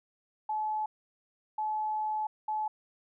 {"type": "tone bursts at uneven times", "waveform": "sine", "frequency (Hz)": 859, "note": "A5", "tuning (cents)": -42, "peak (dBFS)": -29, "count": 3, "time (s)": [[0.49, 0.86], [1.58, 2.27], [2.48, 2.68]], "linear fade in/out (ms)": 5, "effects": []}